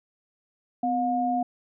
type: tone pair together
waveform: sine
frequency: 253.1 / 716 Hz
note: B3 / F5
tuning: +43 / +43 cents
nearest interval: octave + tritone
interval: 1800 cents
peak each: -27 / -24 dBFS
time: 0.83-1.43 s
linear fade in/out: 5 ms
effects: none